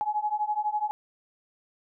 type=beating tone pair; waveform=sine; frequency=837 / 849 Hz; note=G#5 / G#5; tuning=+13 / +38 cents; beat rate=12 Hz; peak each=-29 / -28 dBFS; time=0.01-0.91 s; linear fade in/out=0 ms; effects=none